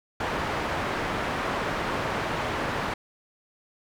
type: low-pass noise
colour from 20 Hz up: white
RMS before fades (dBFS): -29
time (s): 0.2-2.94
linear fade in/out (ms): 5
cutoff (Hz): 1400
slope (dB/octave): 12
effects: none